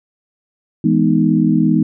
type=chord; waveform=sine; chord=E major seventh; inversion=none; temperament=equal with one note detuned; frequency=164.81 / 209.2 / 246.9 / 311.1 Hz; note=E3 / G#3 / B3 / D#4; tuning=0 / +13 / 0 / 0 cents; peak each=-16 dBFS; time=0.84-1.83 s; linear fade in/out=5 ms; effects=none